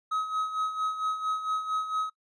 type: tone with tremolo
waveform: triangle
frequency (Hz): 1273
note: D#6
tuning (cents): +39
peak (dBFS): -23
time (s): 0.11-2.1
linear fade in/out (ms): 10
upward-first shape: sine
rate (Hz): 4.4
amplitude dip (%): 65
effects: noise-tail reverb RT60 0.1 s tail -22 dB re dry + resampled to 24000 Hz